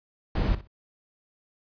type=noise with echo; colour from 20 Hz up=brown; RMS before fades=-24 dBFS; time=0.35-0.55 s; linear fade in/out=5 ms; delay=62 ms; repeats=2; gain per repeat=-15 dB; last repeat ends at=0.674 s; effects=resampled to 11025 Hz